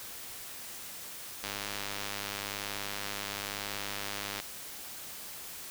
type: click train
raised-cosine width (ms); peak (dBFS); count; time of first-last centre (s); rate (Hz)
0.2; -18; 300; 1.44-4.4; 101
effects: white hiss -44 dBFS RMS until 5.7 s